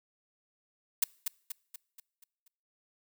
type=noise with echo; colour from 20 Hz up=blue; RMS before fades=-25 dBFS; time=1.02-1.04 s; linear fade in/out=5 ms; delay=240 ms; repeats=6; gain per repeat=-6 dB; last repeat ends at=2.48 s; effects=noise-tail reverb RT60 0.7 s tail -25 dB re dry